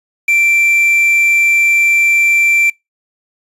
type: tone with quantisation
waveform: triangle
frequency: 2349 Hz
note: D7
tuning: in tune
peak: -7 dBFS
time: 0.28-2.7 s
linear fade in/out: 5 ms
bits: 5
effects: noise-tail reverb RT60 0.2 s tail -25 dB re dry + resampled to 32000 Hz